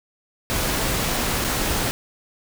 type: noise with dropouts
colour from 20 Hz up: pink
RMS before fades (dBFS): -23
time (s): 0.5-1.91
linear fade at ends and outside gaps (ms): 0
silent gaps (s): 1.442-1.446
effects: none